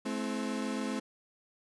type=chord; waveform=35% pulse; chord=A minor; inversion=none; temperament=equal with one note detuned; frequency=214.5 / 261.6 / 329.6 Hz; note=A3 / C4 / E4; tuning=-44 / 0 / 0 cents; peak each=-34 / -34 / -40 dBFS; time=0.05-1 s; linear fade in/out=10 ms; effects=resampled to 24000 Hz